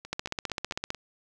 two click trains, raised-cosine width 0.2 ms, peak -13 / -24 dBFS, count 13 / 5, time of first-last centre 0.13-0.904 / 0.05-0.947 s, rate 15.5 / 4.46 Hz, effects none

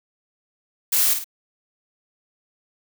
blue noise with echo, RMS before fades -19 dBFS, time 0.92-1.14 s, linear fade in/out 10 ms, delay 52 ms, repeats 2, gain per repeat -7 dB, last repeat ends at 1.244 s, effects none

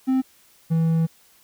triangle tone pair in turn, 261.6 / 163.28 Hz, C4 / E3, 0 / -16 cents, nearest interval minor sixth, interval 816 cents, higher first, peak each -15 dBFS, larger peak neither, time 0.07-0.22 / 0.7-1.07 s, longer second, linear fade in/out 20 ms, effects white hiss -56 dBFS RMS until 1.43 s

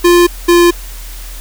square tone pair in turn, 349.2 / 346.6 Hz, F4 / F4, 0 / -13 cents, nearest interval unison, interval 13 cents, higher first, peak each -5 dBFS, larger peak neither, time 0.04-0.27 / 0.48-0.71 s, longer neither, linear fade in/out 10 ms, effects added 41 Hz sine -25 dBFS peak until 1.4 s + white hiss -33 dBFS RMS until 1.4 s

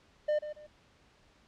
triangle tone with echo, 602 Hz, D5, 43 cents sharp, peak -24 dBFS, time 0.28-0.39 s, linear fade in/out 10 ms, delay 140 ms, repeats 2, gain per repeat -11 dB, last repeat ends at 0.67 s, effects pink hiss -64 dBFS RMS until 1.47 s + low-pass 5000 Hz 12 dB/octave

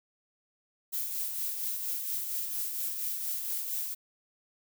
violet noise with tremolo, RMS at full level -32 dBFS, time 0.92-3.95 s, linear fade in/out 20 ms, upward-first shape triangle, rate 4.3 Hz, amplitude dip 45%, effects none

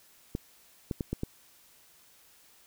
clicks, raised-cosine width 3 ms, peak -18 dBFS, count 5, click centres 0.351 / 0.912 / 1.008 / 1.13 / 1.234 s, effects white hiss -60 dBFS RMS until 2.66 s

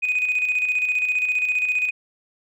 sine tone with tremolo, 2494 Hz, D#7, 3 cents sharp, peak -16 dBFS, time 0.02-1.91 s, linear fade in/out 20 ms, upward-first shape square, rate 15 Hz, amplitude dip 50%, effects tanh soft clip ceiling -14 dBFS

